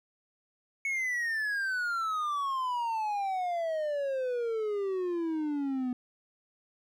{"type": "exponential sweep", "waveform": "triangle", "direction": "down", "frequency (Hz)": [2217, 246.2], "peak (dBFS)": -27, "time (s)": [0.85, 5.93], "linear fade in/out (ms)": 2, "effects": []}